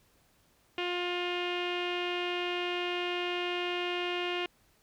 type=tone with low-pass filter; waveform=sawtooth; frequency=354.3 Hz; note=F4; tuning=25 cents sharp; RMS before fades=-33 dBFS; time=0.78-4.46 s; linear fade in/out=2 ms; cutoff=2800 Hz; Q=4.9; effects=pink hiss -67 dBFS RMS until 4.82 s